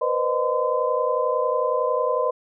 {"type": "tone cluster", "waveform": "sine", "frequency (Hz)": [487, 518, 612, 1023], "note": ["B4", "C5", "D#5", "C6"], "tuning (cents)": [-24, -17, -29, -39], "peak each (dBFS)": -25, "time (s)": [0.01, 2.31], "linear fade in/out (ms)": 10, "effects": []}